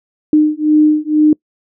sine beating tone pair, 303.5 / 305.6 Hz, D#4 / D#4, -43 / -31 cents, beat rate 2.1 Hz, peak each -11 dBFS, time 0.33-1.33 s, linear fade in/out 2 ms, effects noise-tail reverb RT60 0.1 s tail -26 dB re dry

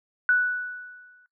sine tone with exponential decay, 1480 Hz, F#6, in tune, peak -15 dBFS, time 0.29-1.26 s, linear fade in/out 1 ms, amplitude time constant 210 ms, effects noise-tail reverb RT60 0.1 s tail -18 dB re dry

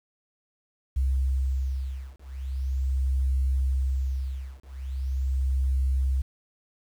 sine beating tone pair, 66 / 66.41 Hz, C2 / C2, +16 / +26 cents, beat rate 0.41 Hz, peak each -26 dBFS, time 0.96-6.22 s, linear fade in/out 10 ms, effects tanh soft clip ceiling -17 dBFS + 9-bit

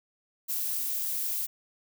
violet noise, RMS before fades -31 dBFS, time 0.48-1.47 s, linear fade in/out 20 ms, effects none

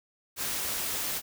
white noise, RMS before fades -32 dBFS, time 0.36-1.22 s, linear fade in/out 50 ms, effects none

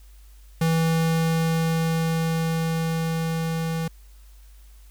square tone with level ramp, 163.3 Hz, E3, 16 cents flat, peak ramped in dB -19 to -25 dBFS, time 0.61-3.88 s, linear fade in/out 5 ms, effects added 50 Hz sine -45 dBFS peak until 4.9 s + white hiss -59 dBFS RMS until 4.9 s

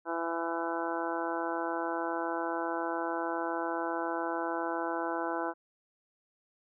harmonic tone, 167.2 Hz, E3, 25 cents sharp, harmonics 2 / 3 / 4 / 5 / 6 / 7 / 8 / 9, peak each -36 / -39 / -38 / -38 / -38 / -48 / -41 / -41 dBFS, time 0.05-5.54 s, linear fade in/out 50 ms, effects none

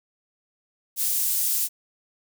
pink high-pass noise, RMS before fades -24 dBFS, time 0.96-1.69 s, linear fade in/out 50 ms, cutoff 10000 Hz, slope 12 dB/octave, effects none

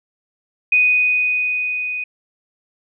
sine tone with level ramp, 2489 Hz, D#7, in tune, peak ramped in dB -10 to -22 dBFS, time 0.72-2.04 s, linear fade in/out 5 ms, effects none

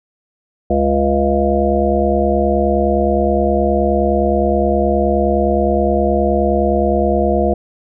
harmonic tone, 69.6 Hz, C#2, 8 cents sharp, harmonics 1 / 3 / 5 / 7 / 9 / 10, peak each -19 / -19 / -19 / -19 / -19 / -19 dBFS, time 0.7-7.54 s, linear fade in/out 5 ms, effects none

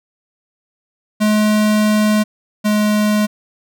square tone pair in turn, 212.5 / 210.7 Hz, G#3 / G#3, +40 / +25 cents, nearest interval unison, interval 15 cents, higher first, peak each -12 / -13 dBFS, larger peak first, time 1.2-2.24 / 2.64-3.27 s, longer first, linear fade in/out 20 ms, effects none

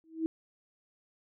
sine tone with exponential growth, 322.7 Hz, E4, 37 cents flat, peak -24 dBFS, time 0.04-0.26 s, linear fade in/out 0 ms, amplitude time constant 46 ms, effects none

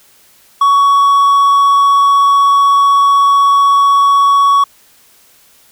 triangle tone, 1121 Hz, C#6, 19 cents sharp, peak -4 dBFS, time 0.61-4.64 s, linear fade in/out 5 ms, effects white hiss -47 dBFS RMS until 5.71 s

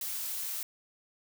blue noise, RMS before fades -36 dBFS, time 0.01-0.63 s, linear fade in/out 2 ms, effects none

